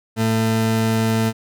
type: tone pair together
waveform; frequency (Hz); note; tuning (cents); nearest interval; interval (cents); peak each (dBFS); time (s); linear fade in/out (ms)
40% pulse; 111.7 / 223.4; A2 / A3; +27 / +27; octave; 1200; -19; 0.16-1.33; 50
effects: none